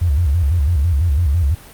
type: tone with vibrato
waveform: sine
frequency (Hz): 77.9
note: D#2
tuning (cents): +3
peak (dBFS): -12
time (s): 0.01-1.55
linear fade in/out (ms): 10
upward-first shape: square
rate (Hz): 6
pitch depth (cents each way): 190
effects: pink hiss -40 dBFS RMS until 1.73 s + Opus 32 kbps